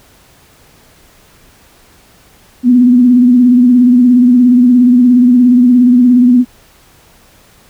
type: tone with vibrato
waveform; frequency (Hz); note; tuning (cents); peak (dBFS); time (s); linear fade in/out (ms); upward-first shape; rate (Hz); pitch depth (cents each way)
sine; 246.9; B3; 0; -3; 2.63-6.45; 50; sine; 17; 52
effects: pink hiss -45 dBFS RMS until 7.69 s